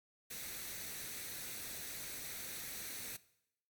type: noise with comb filter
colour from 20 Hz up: white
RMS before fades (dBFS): -45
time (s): 0.3-3.17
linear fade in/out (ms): 10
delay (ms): 0.49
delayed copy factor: +0.5
effects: noise-tail reverb RT60 0.8 s tail -19 dB re dry + MP3 96 kbps